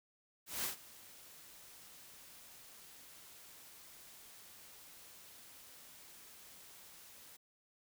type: noise with ADSR envelope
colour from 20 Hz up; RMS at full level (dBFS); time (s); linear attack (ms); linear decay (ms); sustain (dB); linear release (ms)
white; -37; 0.46-7.37; 180; 120; -20; 11
effects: none